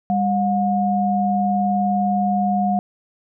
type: tone pair together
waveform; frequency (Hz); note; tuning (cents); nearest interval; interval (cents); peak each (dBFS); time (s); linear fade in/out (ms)
sine; 199.38 / 720; G3 / F#5; +30 / -47; octave + minor seventh; 2223; -19; 0.1-2.79; 0
effects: none